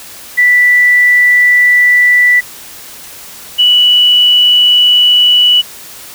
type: tone pair in turn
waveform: sine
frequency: 1970 / 2952 Hz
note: B6 / F#7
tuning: -5 / -5 cents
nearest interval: perfect fifth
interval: 700 cents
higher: second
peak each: -4 dBFS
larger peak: neither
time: 0.37-2.41 / 3.58-5.62 s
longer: neither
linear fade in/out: 20 ms
effects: white hiss -31 dBFS RMS until 6.14 s